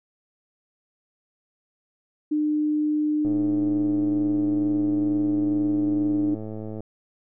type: tone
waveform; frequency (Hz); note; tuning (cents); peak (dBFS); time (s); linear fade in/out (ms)
sine; 301.8; D4; +47; -20; 2.31-6.35; 10
type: click train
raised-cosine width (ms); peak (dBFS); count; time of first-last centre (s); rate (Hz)
2; -22; 385; 3.25-6.806; 108
effects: none